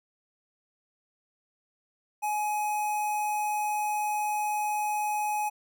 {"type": "tone with notch filter", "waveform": "square", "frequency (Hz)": 842, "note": "G#5", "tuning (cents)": 24, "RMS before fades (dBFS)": -29, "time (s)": [2.22, 5.5], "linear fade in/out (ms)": 20, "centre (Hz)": 4100, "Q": 1.4, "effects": []}